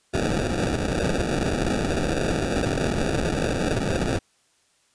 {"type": "noise with sample-and-hold", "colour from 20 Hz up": "blue", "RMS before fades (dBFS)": -24, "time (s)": [0.13, 4.19], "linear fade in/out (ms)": 10, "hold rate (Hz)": 1050, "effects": ["white hiss -64 dBFS RMS until 4.94 s", "resampled to 22050 Hz"]}